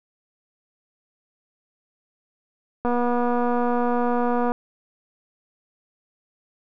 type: click train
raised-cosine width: 1 ms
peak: -11 dBFS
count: 405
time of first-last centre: 2.85-4.519 s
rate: 242 Hz
effects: none